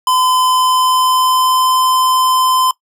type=tone with pitch glide; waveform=square; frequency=1019 to 1027.9 Hz; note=C6 to C6; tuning=-46 to -31 cents; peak=-11 dBFS; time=0.07-2.71 s; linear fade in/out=2 ms; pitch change=+15 cents; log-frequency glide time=0.36-1.82 s; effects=noise-tail reverb RT60 0.1 s tail -21 dB re dry